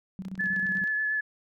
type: tone with tremolo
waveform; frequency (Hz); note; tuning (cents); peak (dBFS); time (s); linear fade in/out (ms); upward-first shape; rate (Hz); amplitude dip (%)
sine; 188.8; F#3; +35; -32; 0.19-0.84; 0; square; 16; 75
type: click train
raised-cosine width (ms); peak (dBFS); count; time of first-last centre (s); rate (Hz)
0.2; -32; 7; 0.25-0.875; 9.6
type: tone with vibrato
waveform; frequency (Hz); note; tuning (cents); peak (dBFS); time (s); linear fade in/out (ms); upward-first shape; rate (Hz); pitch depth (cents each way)
sine; 1721; A6; -39; -25; 0.39-1.21; 10; sine; 8.4; 16
effects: none